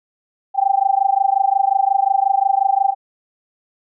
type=tone with amplitude modulation; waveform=sine; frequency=784 Hz; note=G5; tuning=in tune; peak=-9 dBFS; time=0.54-2.95 s; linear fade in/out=50 ms; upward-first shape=sine; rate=25.6 Hz; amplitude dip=95%; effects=none